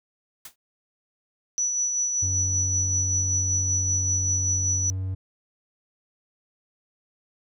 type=noise with exponential decay; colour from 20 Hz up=white; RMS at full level=-35 dBFS; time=0.45-0.56 s; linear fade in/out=5 ms; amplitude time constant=22 ms
type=tone with tremolo; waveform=sine; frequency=5920 Hz; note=F#8; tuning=in tune; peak=-21 dBFS; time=1.58-4.9 s; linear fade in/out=0 ms; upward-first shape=sine; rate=5.2 Hz; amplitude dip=35%
type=tone; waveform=triangle; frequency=94.3 Hz; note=F#2; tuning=33 cents sharp; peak=-24 dBFS; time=2.22-5.15 s; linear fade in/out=10 ms
effects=none